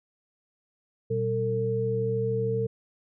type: tone cluster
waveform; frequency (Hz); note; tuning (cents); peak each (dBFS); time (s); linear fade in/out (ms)
sine; 120.3 / 193.3 / 451.1; B2 / G3 / A4; -45 / -24 / +43; -29 / -35 / -26; 1.1-2.67; 10
effects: none